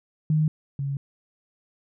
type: tone pair in turn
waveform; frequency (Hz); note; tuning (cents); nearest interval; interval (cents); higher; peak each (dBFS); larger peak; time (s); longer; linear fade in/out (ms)
sine; 154.6 / 139.1; D#3 / C#3; -11 / +6; major second; 183; first; -18 / -25; first; 0.3-0.48 / 0.79-0.97; neither; 2
effects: none